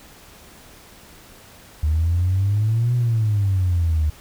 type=exponential two-way sweep; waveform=sine; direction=up then down; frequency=74.9 to 123.47 to 74.9 Hz; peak=-15 dBFS; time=1.83-4.1 s; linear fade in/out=5 ms; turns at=2.95 s; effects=tanh soft clip ceiling -12 dBFS + pink hiss -46 dBFS RMS until 4.2 s